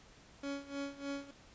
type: tone with tremolo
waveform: 30% pulse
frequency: 280 Hz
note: C#4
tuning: 18 cents sharp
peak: -34 dBFS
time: 0.43-1.31 s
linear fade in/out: 5 ms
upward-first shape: sine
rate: 3.3 Hz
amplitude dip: 85%
effects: pink hiss -60 dBFS RMS until 1.54 s + resampled to 16000 Hz